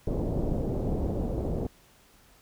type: low-pass noise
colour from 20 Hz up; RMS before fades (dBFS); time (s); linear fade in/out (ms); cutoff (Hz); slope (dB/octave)
pink; -29; 0.07-1.67; 5; 600; 24
effects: pink hiss -59 dBFS RMS until 2.41 s